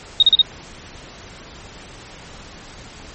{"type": "tone bursts", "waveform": "sine", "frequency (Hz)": 3729, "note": "A#7", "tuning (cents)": 0, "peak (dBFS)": -7, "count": 4, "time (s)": [0.2, 0.415], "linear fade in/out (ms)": 2, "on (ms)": 26, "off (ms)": 37, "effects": ["pink hiss -39 dBFS RMS until 3.14 s", "MP3 32 kbps"]}